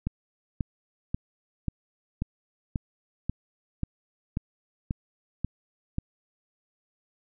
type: click train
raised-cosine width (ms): 5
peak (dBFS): -15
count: 12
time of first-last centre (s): 0.07-5.984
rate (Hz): 1.86
effects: none